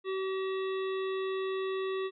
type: harmonic tone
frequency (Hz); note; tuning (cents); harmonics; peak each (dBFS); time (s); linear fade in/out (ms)
381.6; G4; -47; 1 / 3 / 5 / 7 / 9 / 10; -31 / -41 / -45 / -48 / -50 / -51; 0.04-2.11; 50
effects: none